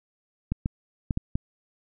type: clicks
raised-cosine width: 5 ms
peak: -13 dBFS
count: 5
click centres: 0.52 / 0.659 / 1.108 / 1.174 / 1.355 s
effects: none